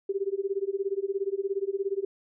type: tone with tremolo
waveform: sine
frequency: 393.3 Hz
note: G4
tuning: 6 cents sharp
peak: -23 dBFS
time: 0.09-2.05 s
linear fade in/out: 5 ms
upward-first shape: sine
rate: 17 Hz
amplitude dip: 95%
effects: none